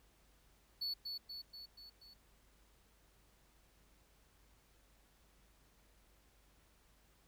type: tone with echo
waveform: triangle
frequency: 4435 Hz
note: C#8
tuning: in tune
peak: -36 dBFS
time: 0.81-0.94 s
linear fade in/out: 10 ms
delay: 240 ms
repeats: 5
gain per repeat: -4 dB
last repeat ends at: 2.14 s
effects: added 50 Hz sine -70 dBFS peak until 7.27 s + pink hiss -71 dBFS RMS until 7.27 s